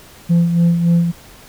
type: tone with tremolo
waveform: sine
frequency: 170.5 Hz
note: F3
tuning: 41 cents flat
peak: -6 dBFS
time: 0.29-1.12 s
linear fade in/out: 20 ms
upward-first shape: sine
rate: 3.5 Hz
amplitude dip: 60%
effects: tanh soft clip ceiling -8 dBFS + pink hiss -42 dBFS RMS until 1.48 s